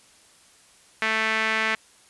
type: tone with band-pass filter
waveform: sawtooth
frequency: 220.1 Hz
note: A3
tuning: 1 cent sharp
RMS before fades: -24 dBFS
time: 1.02-1.75 s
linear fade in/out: 2 ms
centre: 2000 Hz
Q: 2.4
effects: white hiss -55 dBFS RMS until 2.09 s + resampled to 24000 Hz